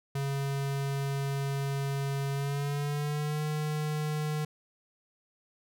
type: tone with pitch glide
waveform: square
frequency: 138.59 to 152.01 Hz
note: C#3 to D#3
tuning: 0 to -40 cents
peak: -30 dBFS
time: 0.15-4.45 s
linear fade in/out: 5 ms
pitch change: +160 cents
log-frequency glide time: 2.32-3.43 s
effects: none